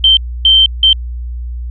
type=tone bursts at uneven times; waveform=sine; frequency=3121 Hz; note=G7; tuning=8 cents flat; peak=-4 dBFS; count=3; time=0.04-0.17 / 0.45-0.66 / 0.83-0.93 s; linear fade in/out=2 ms; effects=added 60 Hz sine -19 dBFS peak until 1.7 s